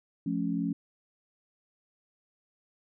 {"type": "chord", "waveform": "sine", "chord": "F augmented", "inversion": "none", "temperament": "equal with one note detuned", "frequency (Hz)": [174.61, 216.6, 277.2], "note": ["F3", "A3", "C#4"], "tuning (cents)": [0, -27, 0], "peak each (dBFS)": [-32, -33, -31], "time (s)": [0.26, 0.73], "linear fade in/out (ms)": 5, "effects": []}